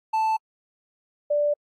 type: tone pair in turn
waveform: triangle / sine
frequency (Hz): 880 / 587.3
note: A5 / D5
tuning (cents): 0 / 0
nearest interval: perfect fifth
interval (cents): 700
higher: first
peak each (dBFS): -18 / -19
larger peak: first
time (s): 0.13-0.37 / 1.3-1.54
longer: neither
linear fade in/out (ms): 10
effects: AAC 48 kbps